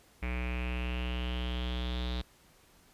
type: tone with low-pass filter sweep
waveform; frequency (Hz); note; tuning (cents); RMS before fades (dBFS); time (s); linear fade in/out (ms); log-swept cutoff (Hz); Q
square; 61.5; B1; -7; -34; 0.22-2.22; 10; 2300 to 3800; 6.9
effects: pink hiss -62 dBFS RMS until 2.93 s + resampled to 32000 Hz